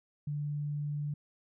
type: tone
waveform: sine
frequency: 146.83 Hz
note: D3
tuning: in tune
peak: -32 dBFS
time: 0.27-1.14 s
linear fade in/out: 5 ms
effects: none